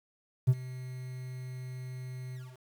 triangle tone with ADSR envelope, 127.6 Hz, C3, 43 cents flat, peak -14 dBFS, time 0.47-2.59 s, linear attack 21 ms, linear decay 47 ms, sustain -22 dB, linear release 240 ms, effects tanh soft clip ceiling -14 dBFS + 9-bit

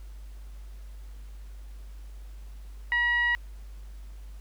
15% pulse tone with low-pass filter, 960 Hz, B5, 49 cents flat, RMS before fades -25 dBFS, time 2.92-3.35 s, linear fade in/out 0 ms, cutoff 2100 Hz, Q 9.4, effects added 50 Hz sine -40 dBFS peak until 4.4 s + pink hiss -60 dBFS RMS until 4.4 s

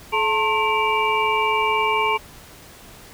sine tone cluster, 430.2 / 895 / 1071 / 2321 / 2810 Hz, A4 / A5 / C6 / D7 / F7, -39 / +29 / +40 / -21 / +10 cents, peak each -25 / -22 / -23 / -23 / -29 dBFS, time 0.12-2.18 s, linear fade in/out 20 ms, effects pink hiss -44 dBFS RMS until 3.13 s

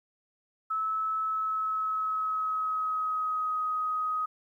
sine tone with pitch glide, 1301 to 1256.7 Hz, E6 to D#6, -23 to +17 cents, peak -27 dBFS, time 0.7-4.26 s, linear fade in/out 10 ms, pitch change -60 cents, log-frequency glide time 1.19-3.62 s, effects 11-bit

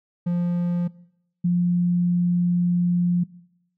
triangle / sine tone pair in turn, 174.61 / 175.82 Hz, F3 / F3, 0 / +12 cents, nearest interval unison, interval 12 cents, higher second, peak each -18 / -17 dBFS, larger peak second, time 0.26-0.88 / 1.44-3.24 s, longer second, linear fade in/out 10 ms, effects noise-tail reverb RT60 0.8 s tail -21 dB re dry

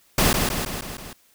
pink noise with echo, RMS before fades -18 dBFS, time 0.18-0.33 s, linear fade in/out 2 ms, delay 160 ms, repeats 5, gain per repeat -4 dB, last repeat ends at 1.13 s, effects white hiss -59 dBFS RMS until 1.34 s

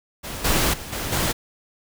pink noise with level steps, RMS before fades -32 / -20 / -35 / -28 / -22 dBFS, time 0.23-1.33 s, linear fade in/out 20 ms, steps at 0.44 / 0.73 / 0.92 / 1.12 s, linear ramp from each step 10 ms, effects none

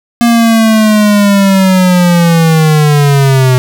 square linear sweep, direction down, 237 to 126 Hz, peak -5 dBFS, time 0.21-3.58 s, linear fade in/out 0 ms, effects none

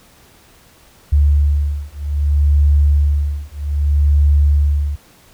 sine beating tone pair, 72.3 / 72.93 Hz, D2 / D2, -27 / -12 cents, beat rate 0.63 Hz, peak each -14 dBFS, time 1.12-4.96 s, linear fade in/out 10 ms, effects pink hiss -48 dBFS RMS until 5.33 s

